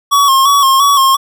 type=tone with vibrato; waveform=square; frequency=1100 Hz; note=C#6; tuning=14 cents flat; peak=-7 dBFS; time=0.11-1.17 s; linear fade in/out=20 ms; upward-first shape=square; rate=2.9 Hz; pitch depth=46 cents each way; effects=none